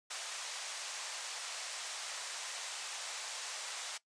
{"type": "band-pass noise", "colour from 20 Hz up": "white", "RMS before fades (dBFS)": -43, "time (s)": [0.1, 3.98], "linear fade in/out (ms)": 10, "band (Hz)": [590, 8200], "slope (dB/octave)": 24, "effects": ["noise-tail reverb RT60 0.1 s tail -18 dB re dry", "resampled to 22050 Hz"]}